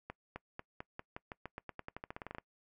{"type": "accelerating click train", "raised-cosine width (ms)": 0.5, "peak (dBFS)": -27, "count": 21, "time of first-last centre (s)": [0.1, 2.384], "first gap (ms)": 260, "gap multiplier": 0.9, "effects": ["noise-tail reverb RT60 0.1 s tail -23 dB re dry"]}